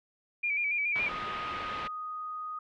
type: tone with vibrato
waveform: sine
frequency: 2349 Hz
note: D7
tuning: in tune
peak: -27 dBFS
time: 0.43-1.09 s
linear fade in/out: 10 ms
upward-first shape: square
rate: 7.1 Hz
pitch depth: 44 cents each way
type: low-pass noise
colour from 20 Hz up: white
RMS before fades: -40 dBFS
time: 0.95-1.88 s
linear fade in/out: 10 ms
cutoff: 2900 Hz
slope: 24 dB/octave
type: tone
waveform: sine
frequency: 1244.5 Hz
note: D#6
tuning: in tune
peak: -35 dBFS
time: 1.09-2.59 s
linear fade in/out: 5 ms
effects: none